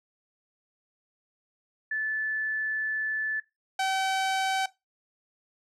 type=tone pair in turn; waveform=sine / sawtooth; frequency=1743 / 766.2 Hz; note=A6 / G5; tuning=-17 / -40 cents; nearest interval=octave + major second; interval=1423 cents; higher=first; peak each=-27 / -21 dBFS; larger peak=second; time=1.91-3.4 / 3.79-4.66 s; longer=first; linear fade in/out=5 ms; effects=noise-tail reverb RT60 0.2 s tail -18 dB re dry + low-pass 8000 Hz 12 dB/octave